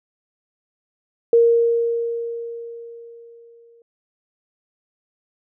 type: tone with exponential decay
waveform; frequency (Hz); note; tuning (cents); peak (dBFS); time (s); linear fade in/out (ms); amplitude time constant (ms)
sine; 466.2; A#4; 0; -9; 1.33-3.82; 2; 540
effects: none